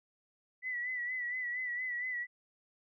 sine tone with vibrato, 1975.5 Hz, B6, in tune, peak -34 dBFS, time 0.62-2.27 s, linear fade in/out 50 ms, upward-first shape sine, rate 4.3 Hz, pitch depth 52 cents each way, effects none

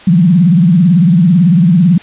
sine tone with vibrato, 174.1 Hz, F3, 5 cents flat, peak -4 dBFS, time 0.07-1.98 s, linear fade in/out 5 ms, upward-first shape triangle, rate 18 Hz, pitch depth 240 cents each way, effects white hiss -35 dBFS RMS until 2.02 s + resampled to 8000 Hz

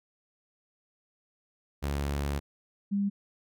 sawtooth / sine tone pair in turn, 71 / 200.4 Hz, C#2 / G3, +42 / +38 cents, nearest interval octave + tritone, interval 1796 cents, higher second, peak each -25 dBFS, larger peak neither, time 1.82-2.4 / 2.91-3.1 s, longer first, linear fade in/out 20 ms, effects none

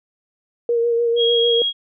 sine tone with vibrato, 468.8 Hz, A#4, 10 cents sharp, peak -15 dBFS, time 0.69-1.62 s, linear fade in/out 2 ms, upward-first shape sine, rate 6.7 Hz, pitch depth 24 cents each way
sine tone, 3287 Hz, G#7, 19 cents flat, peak -17 dBFS, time 1.16-1.73 s, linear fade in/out 50 ms
effects none

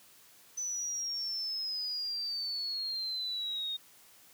sine exponential sweep, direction down, 6040 to 3694 Hz, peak -33 dBFS, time 0.57-3.77 s, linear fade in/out 10 ms, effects white hiss -59 dBFS RMS until 4.33 s + high-pass 80 Hz 12 dB/octave

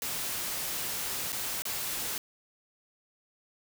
white noise with dropouts, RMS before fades -34 dBFS, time 0.02-2.18 s, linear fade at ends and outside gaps 1 ms, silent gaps 1.321-1.327 / 1.621-1.653 s, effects none

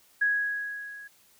sine tone with level ramp, 1661.2 Hz, G#6, in tune, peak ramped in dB -20 to -42 dBFS, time 0.21-1.08 s, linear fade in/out 10 ms, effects white hiss -61 dBFS RMS until 1.39 s

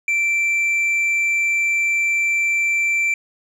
sine tone with tanh clipping, 2343 Hz, D7, 5 cents flat, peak -17 dBFS, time 0.08-3.14 s, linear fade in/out 2 ms, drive 4 dB, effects none

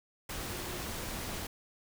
sine tone in noise, 358.5 Hz, F4, 45 cents sharp, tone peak -46 dBFS, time 0.52-0.83 s, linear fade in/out 5 ms, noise pink, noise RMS -39 dBFS, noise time 0.29-1.47 s, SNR -10 dB, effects none

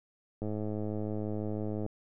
click train, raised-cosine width 2 ms, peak -23 dBFS, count 154, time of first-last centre 0.42-1.863 s, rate 106 Hz, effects none

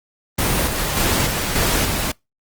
pink noise with tremolo, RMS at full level -18 dBFS, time 0.38-2.12 s, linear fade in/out 10 ms, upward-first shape square, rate 1.7 Hz, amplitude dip 35%, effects noise-tail reverb RT60 0.2 s tail -26 dB re dry + Opus 24 kbps

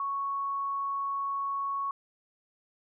sine tone, 1108.7 Hz, C#6, in tune, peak -29 dBFS, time 0-1.91 s, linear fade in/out 2 ms, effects none

